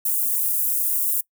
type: high-pass noise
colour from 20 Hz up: white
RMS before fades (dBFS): -22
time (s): 0.05-1.21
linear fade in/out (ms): 5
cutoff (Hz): 9800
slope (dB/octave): 24
effects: noise-tail reverb RT60 0.1 s tail -23 dB re dry